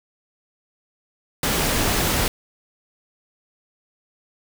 pink noise, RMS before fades -21 dBFS, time 1.43-2.28 s, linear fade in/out 2 ms, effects none

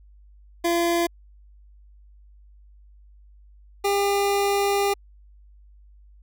25% pulse tone pair in turn, 341.7 / 401.2 Hz, F4 / G4, -38 / +40 cents, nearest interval minor third, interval 278 cents, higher second, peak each -16 dBFS, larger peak neither, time 0.64-1.07 / 3.84-4.94 s, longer second, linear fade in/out 10 ms, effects added 50 Hz sine -48 dBFS peak until 6.22 s

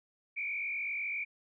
sine tone with frequency modulation, 2321 Hz, D7, 21 cents flat, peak -33 dBFS, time 0.36-1.25 s, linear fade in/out 20 ms, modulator 47.8 Hz, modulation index 2, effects none

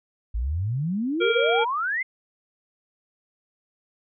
sine exponential sweep, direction up, 51.5 to 2147 Hz, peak -23 dBFS, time 0.34-2.03 s, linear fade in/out 10 ms
harmonic tone, 466.2 Hz, A#4, in tune, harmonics 1 / 3 / 5 / 7, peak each -21 / -26 / -28 / -29 dBFS, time 1.2-1.65 s, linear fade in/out 20 ms
effects none

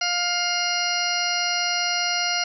harmonic tone, 705 Hz, F5, 16 cents sharp, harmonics 1 / 2 / 3 / 4 / 6 / 7 / 8, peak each -29 / -29 / -29 / -29 / -29 / -29 / -29 dBFS, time 0.01-2.44 s, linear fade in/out 5 ms, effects none

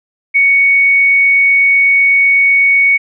sine tone, 2228 Hz, C#7, 8 cents sharp, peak -6 dBFS, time 0.34-2.98 s, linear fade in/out 20 ms, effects none

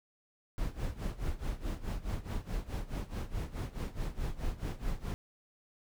brown noise with tremolo, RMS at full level -33 dBFS, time 0.58-5.14 s, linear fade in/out 0 ms, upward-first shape sine, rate 4.7 Hz, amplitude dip 85%, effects none

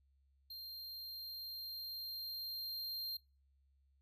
square tone with level ramp, 4186 Hz, C8, in tune, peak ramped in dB -47 to -40 dBFS, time 0.5-3.17 s, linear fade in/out 5 ms, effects noise-tail reverb RT60 0.3 s tail -24 dB re dry + added 68 Hz sine -70 dBFS peak until 4.01 s

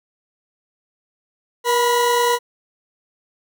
40% pulse tone pair together, 476.8 / 983.2 Hz, A#4 / B5, +39 / -8 cents, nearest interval octave + minor second, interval 1253 cents, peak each -17 dBFS, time 1.64-2.39 s, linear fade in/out 50 ms, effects none

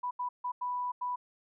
sine tone bursts at uneven times, 987.8 Hz, B5, in tune, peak -31 dBFS, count 5, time 0.03-0.11 / 0.19-0.29 / 0.44-0.52 / 0.61-0.92 / 1.01-1.16 s, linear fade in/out 10 ms, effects none

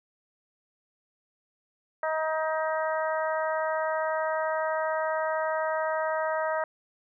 harmonic tone, 315.6 Hz, D#4, 25 cents sharp, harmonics 2 / 3 / 4 / 5 / 6, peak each -28 / -32 / -34 / -36 / -38 dBFS, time 2.03-6.64 s, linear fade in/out 2 ms, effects none

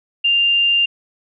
sine tone, 2794 Hz, F7, in tune, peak -12 dBFS, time 0.24-0.86 s, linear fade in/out 10 ms, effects none

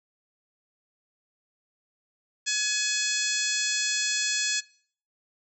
harmonic tone with a mistuned harmonic, 846 Hz, G#5, 32 cents sharp, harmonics 2 / 3 / 4 / 5 / 6 / 7 / 8 / 9, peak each -33 / -33 / -33 / -33 / -33 / -33 / -33 / -33 dBFS, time 2.46-4.61 s, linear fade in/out 20 ms, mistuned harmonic 5, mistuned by +36 cents, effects noise-tail reverb RT60 0.5 s tail -21 dB re dry

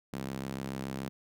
sawtooth tone with high-pass filter, 67 Hz, C2, 42 cents sharp, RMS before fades -38 dBFS, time 0.13-1.09 s, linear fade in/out 0 ms, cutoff 180 Hz, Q 1.6, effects none

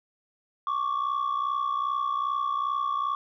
sine tone pair together, 1100.5 / 1163 Hz, C#6 / D6, -13 / -17 cents, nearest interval minor second, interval 96 cents, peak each -26 dBFS, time 0.67-3.15 s, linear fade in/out 2 ms, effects tanh soft clip ceiling -22 dBFS

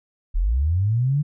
sine linear sweep, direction up, 34.65 to 151.2 Hz, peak -17 dBFS, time 0.34-1.23 s, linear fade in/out 20 ms, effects none

